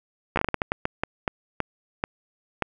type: slowing click train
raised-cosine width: 0.5 ms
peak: -8 dBFS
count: 15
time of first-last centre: 0.36-2.623 s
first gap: 13 ms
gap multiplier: 1.34
effects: none